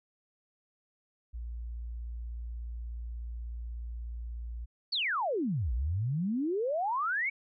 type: tone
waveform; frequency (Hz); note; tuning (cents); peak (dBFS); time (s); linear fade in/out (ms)
sine; 58.27; A#1; 0; -36; 1.33-4.66; 20
type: exponential two-way sweep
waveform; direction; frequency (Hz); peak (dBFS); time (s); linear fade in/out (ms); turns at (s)
sine; down then up; 4665 to 55.2 to 2309; -28; 4.92-7.3; 10; 5.73
effects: none